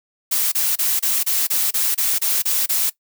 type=noise bursts; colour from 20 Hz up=blue; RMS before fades=-19 dBFS; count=11; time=0.31-2.9 s; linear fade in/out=10 ms; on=210 ms; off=28 ms; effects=noise-tail reverb RT60 0.1 s tail -19 dB re dry